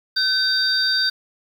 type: tone cluster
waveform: sine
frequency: 1529 / 3696 / 4683 Hz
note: G6 / A#7 / D8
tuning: -44 / -16 / -6 cents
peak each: -22 / -25 / -19 dBFS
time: 0.16-1.1 s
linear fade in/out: 10 ms
effects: 7-bit

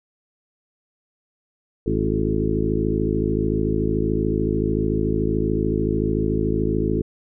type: harmonic tone with a mistuned harmonic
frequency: 53.6 Hz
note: A1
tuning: 45 cents flat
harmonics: 1 / 2 / 3 / 4 / 5 / 6 / 7 / 8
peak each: -27 / -27 / -27 / -27 / -27 / -27 / -27 / -27 dBFS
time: 1.86-7.02 s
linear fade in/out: 5 ms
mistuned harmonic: 7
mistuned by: -37 cents
effects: none

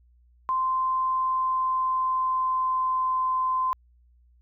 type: tone with pitch glide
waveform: sine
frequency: 1040 to 1032.8 Hz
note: C6 to C6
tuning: -11 to -23 cents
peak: -22 dBFS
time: 0.49-3.73 s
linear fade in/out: 0 ms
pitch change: -12 cents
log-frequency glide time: 1.07-3.22 s
effects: added 60 Hz sine -56 dBFS peak until 4.41 s

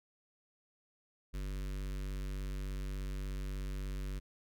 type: tone with notch filter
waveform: square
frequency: 48.28 Hz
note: G1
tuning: 26 cents flat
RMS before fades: -39 dBFS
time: 1.33-4.2 s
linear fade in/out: 20 ms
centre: 770 Hz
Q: 0.96
effects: none

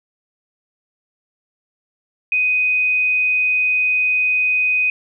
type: tone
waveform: sine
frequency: 2500 Hz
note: D#7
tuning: 8 cents sharp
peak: -14 dBFS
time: 2.32-4.9 s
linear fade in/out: 2 ms
effects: none

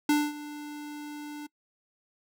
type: tone with ADSR envelope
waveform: square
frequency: 295.8 Hz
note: D4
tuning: 13 cents sharp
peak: -20 dBFS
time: 0.09-1.47 s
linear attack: 4 ms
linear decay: 230 ms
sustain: -18 dB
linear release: 11 ms
effects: noise-tail reverb RT60 0.1 s tail -23 dB re dry

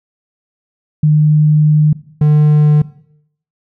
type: tone pair in turn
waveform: sine / triangle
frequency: 151.9 / 150.16 Hz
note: D#3 / D3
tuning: -41 / +39 cents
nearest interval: unison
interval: 20 cents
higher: first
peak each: -6 / -4 dBFS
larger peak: second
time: 1.03-1.93 / 2.21-2.82 s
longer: first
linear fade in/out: 5 ms
effects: noise-tail reverb RT60 0.7 s tail -18 dB re dry

